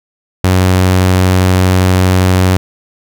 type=tone; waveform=sawtooth; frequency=92.5 Hz; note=F#2; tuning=in tune; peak=-3 dBFS; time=0.44-2.57 s; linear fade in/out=0 ms; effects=none